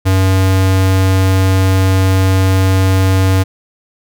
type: tone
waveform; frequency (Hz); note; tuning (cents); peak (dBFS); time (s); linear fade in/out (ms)
square; 94.8; F#2; +43; -9; 0.05-3.44; 20
effects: none